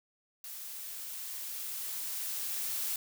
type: noise with level ramp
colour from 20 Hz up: blue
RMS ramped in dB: -44 to -34 dBFS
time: 0.44-2.96 s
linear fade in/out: 2 ms
effects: none